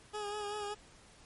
20% pulse tone with vibrato, 415.3 Hz, G#4, in tune, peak -32 dBFS, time 0.13-0.75 s, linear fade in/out 20 ms, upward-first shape sine, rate 5.2 Hz, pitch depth 33 cents each way, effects pink hiss -59 dBFS RMS until 1.25 s + MP3 48 kbps

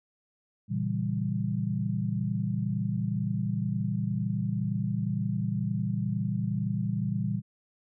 sine chord, A# diminished seventh, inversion none, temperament equal, 116.54 / 138.59 / 164.81 / 196 Hz, A#2 / C#3 / E3 / G3, 0 / 0 / 0 / 0 cents, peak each -31 / -35 / -33 / -31 dBFS, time 0.68-7.42 s, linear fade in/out 50 ms, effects none

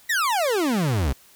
40% pulse exponential sweep, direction down, 1975.5 to 61 Hz, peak -19 dBFS, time 0.09-1.13 s, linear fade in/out 10 ms, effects white hiss -53 dBFS RMS until 1.35 s

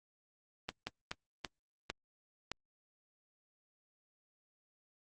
slowing click train, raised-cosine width 0.2 ms, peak -19 dBFS, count 6, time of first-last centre 0.69-2.516 s, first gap 180 ms, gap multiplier 1.36, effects Opus 24 kbps

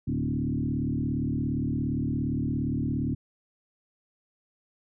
sine tone with frequency modulation, 191 Hz, G3, 45 cents flat, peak -25 dBFS, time 0.07-3.15 s, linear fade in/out 10 ms, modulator 37.3 Hz, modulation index 2.9, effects none

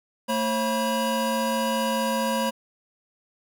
square tone cluster, 225.1 / 540 / 975 Hz, A3 / C#5 / B5, +40 / -45 / -23 cents, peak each -28 dBFS, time 0.28-2.51 s, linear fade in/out 20 ms, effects none

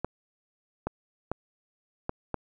clicks, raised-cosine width 1 ms, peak -15 dBFS, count 5, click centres 0.046 / 0.87 / 1.316 / 2.094 / 2.343 s, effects none

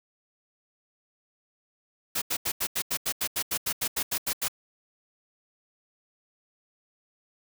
white noise bursts, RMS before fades -28 dBFS, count 16, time 2.15-4.483 s, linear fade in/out 10 ms, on 68 ms, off 83 ms, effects none

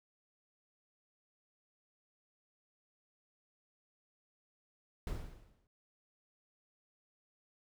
brown noise with exponential decay, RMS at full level -36 dBFS, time 5.07-5.67 s, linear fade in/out 1 ms, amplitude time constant 130 ms, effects none

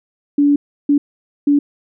sine tone bursts at uneven times, 287.6 Hz, D4, 36 cents flat, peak -9 dBFS, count 3, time 0.38-0.56 / 0.89-0.98 / 1.47-1.59 s, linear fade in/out 5 ms, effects none

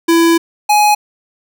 square tone pair in turn, 333.5 / 837.5 Hz, E4 / G#5, +20 / +14 cents, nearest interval octave + major third, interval 1594 cents, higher second, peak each -8 dBFS, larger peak neither, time 0.08-0.38 / 0.69-0.95 s, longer first, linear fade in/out 10 ms, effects none

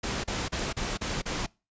pink noise bursts, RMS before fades -31 dBFS, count 6, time 0.03-1.465 s, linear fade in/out 10 ms, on 210 ms, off 35 ms, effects noise-tail reverb RT60 0.3 s tail -25 dB re dry + resampled to 16000 Hz

